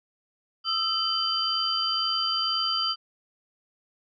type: tone cluster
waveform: sine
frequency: 1253 / 1335 / 3066 / 4736 Hz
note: D#6 / E6 / G7 / D8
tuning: +12 / +22 / -39 / +14 cents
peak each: -35 / -31 / -28 / -27 dBFS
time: 0.64-2.96 s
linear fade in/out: 50 ms
effects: none